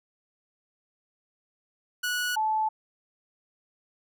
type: tone pair in turn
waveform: sawtooth / sine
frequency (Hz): 1468 / 869.5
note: F#6 / A5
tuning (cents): -14 / -21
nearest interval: major sixth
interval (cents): 907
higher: first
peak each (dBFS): -23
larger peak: neither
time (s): 2.03-2.36 / 2.36-2.69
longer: neither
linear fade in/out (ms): 10
effects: none